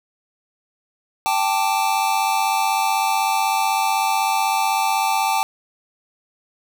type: chord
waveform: square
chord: G suspended second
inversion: none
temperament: equal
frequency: 784 / 880 / 1174.7 Hz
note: G5 / A5 / D6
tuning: 0 / 0 / 0 cents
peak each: -22 / -21 / -27 dBFS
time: 1.26-5.43 s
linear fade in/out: 0 ms
effects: none